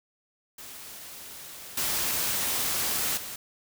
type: noise with level steps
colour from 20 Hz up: white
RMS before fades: -43 / -28 / -38 dBFS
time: 0.58-3.36 s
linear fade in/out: 5 ms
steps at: 1.77 / 3.17 s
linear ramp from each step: 5 ms
effects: none